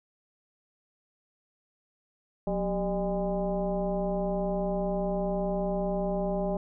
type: tone with frequency modulation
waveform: sine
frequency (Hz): 392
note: G4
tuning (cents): 0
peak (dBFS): -26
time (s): 2.47-6.57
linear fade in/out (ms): 2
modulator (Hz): 211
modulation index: 1.7
effects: none